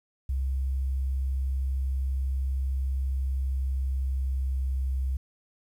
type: tone with pitch glide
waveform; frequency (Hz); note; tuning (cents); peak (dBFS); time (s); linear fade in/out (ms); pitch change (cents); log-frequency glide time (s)
sine; 66.3 to 65.69; C2 to C2; +23 to +7; -25; 0.29-5.17; 5; -16; 3.19-4.99
effects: 10-bit